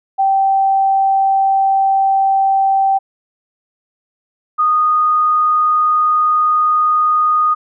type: tone pair in turn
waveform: sine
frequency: 778 / 1235 Hz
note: G5 / D#6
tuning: -13 / -13 cents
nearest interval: minor sixth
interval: 800 cents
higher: second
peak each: -10 dBFS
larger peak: neither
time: 0.18-2.99 / 4.58-7.55 s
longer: second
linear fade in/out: 20 ms
effects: none